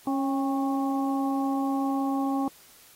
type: harmonic tone with a mistuned harmonic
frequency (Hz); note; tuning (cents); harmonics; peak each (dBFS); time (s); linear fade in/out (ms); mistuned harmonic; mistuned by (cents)
274.1; C#4; -19; 1 / 2 / 3 / 4; -25 / -38 / -31 / -36; 0.07-2.48; 2; 3; -40
effects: white hiss -54 dBFS RMS until 2.95 s + AAC 48 kbps